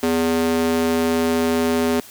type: tone with high-pass filter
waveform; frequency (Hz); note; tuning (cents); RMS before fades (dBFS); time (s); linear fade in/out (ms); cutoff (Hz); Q
square; 82.41; E2; 0; -19; 0.03-2; 0; 310; 3.8
effects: white hiss -42 dBFS RMS until 2.1 s